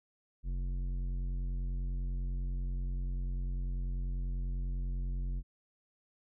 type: tone with tanh clipping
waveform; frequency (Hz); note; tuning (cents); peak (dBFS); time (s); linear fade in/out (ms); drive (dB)
sine; 45.09; F#1; -44; -34; 0.43-5.43; 50; 11
effects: none